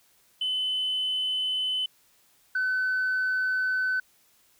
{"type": "tone pair in turn", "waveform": "sine", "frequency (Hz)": [3027, 1513.5], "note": ["F#7", "F#6"], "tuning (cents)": [39, 39], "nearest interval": "octave", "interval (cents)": 1200, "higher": "first", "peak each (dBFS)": [-24, -22], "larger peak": "second", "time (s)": [[0.41, 1.86], [2.55, 4]], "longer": "neither", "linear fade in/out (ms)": 5, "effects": ["tanh soft clip ceiling -21 dBFS", "white hiss -63 dBFS RMS until 4.59 s"]}